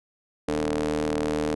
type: ring-modulated tone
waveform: sawtooth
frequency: 77.78 Hz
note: D#2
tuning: in tune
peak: -17 dBFS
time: 0.48-1.55 s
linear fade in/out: 5 ms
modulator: 370 Hz
effects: resampled to 24000 Hz